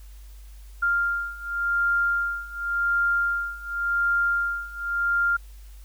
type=beating tone pair; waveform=sine; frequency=1396.9 / 1397.8 Hz; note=F6 / F6; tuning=0 / +1 cents; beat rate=0.9 Hz; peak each=-26 / -24 dBFS; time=0.82-5.37 s; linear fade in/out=10 ms; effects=added 50 Hz sine -41 dBFS peak until 5.84 s + white hiss -57 dBFS RMS until 5.84 s